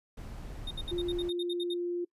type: noise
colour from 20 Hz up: brown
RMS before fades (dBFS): -41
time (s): 0.17-1.3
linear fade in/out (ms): 5
type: tone bursts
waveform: triangle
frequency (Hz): 3679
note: A#7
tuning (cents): -24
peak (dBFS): -34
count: 11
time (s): 0.67-1.739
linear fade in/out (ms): 5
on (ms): 39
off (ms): 64
type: tone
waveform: sine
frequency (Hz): 350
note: F4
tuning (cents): +4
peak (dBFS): -30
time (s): 0.91-2.05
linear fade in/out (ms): 10
effects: noise-tail reverb RT60 0.1 s tail -24 dB re dry + resampled to 32000 Hz